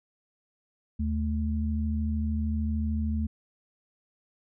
sine tone pair together, 77.18 / 218.3 Hz, D#2 / A3, -13 / -13 cents, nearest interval octave + tritone, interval 1800 cents, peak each -27 / -30 dBFS, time 0.99-3.27 s, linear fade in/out 10 ms, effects none

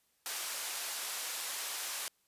white band-pass noise, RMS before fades -39 dBFS, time 0.26-2.08 s, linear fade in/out 0 ms, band 630 to 12000 Hz, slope 12 dB/octave, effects white hiss -74 dBFS RMS until 2.27 s + resampled to 32000 Hz

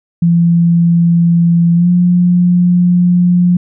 sine tone with pitch glide, 170 to 177.22 Hz, F3 to F3, -46 to +26 cents, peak -6 dBFS, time 0.22-3.57 s, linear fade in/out 5 ms, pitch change +72 cents, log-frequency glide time 1.75-1.89 s, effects none

